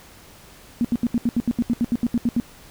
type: tone bursts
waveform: sine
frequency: 237.6 Hz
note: A#3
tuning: 33 cents sharp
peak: -16 dBFS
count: 15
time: 0.81-2.4 s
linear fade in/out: 0 ms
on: 36 ms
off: 75 ms
effects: pink hiss -47 dBFS RMS until 2.7 s